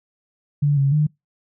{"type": "tone with pitch steps", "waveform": "sine", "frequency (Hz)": [145, 138.2, 151], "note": ["D3", "C#3", "D3"], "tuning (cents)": [-22, -5, 48], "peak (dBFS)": -14, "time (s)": [0.62, 1.07], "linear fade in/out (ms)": 10, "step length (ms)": 150, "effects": ["noise-tail reverb RT60 0.2 s tail -26 dB re dry"]}